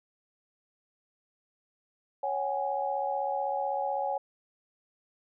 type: chord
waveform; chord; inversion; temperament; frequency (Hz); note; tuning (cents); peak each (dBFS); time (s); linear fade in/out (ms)
sine; C# suspended fourth; none; equal with one note detuned; 554.4 / 754.7 / 830.6; C#5 / F#5 / G#5; 0 / +34 / 0; -33 / -34 / -31; 2.23-4.18; 5
effects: none